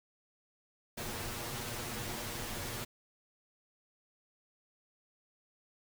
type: noise with comb filter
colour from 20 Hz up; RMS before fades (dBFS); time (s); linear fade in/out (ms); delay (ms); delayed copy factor
pink; -40; 0.97-2.85; 10; 8.4; +0.95
effects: none